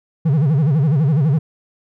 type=tone with vibrato; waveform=triangle; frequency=147.3 Hz; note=D3; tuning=6 cents sharp; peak=-10 dBFS; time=0.25-1.39 s; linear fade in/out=10 ms; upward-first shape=sine; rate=12 Hz; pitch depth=210 cents each way; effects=none